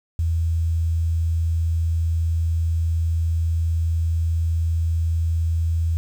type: tone with quantisation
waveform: sine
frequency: 82.41 Hz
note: E2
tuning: in tune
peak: -18 dBFS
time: 0.19-5.97 s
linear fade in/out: 0 ms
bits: 8
effects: none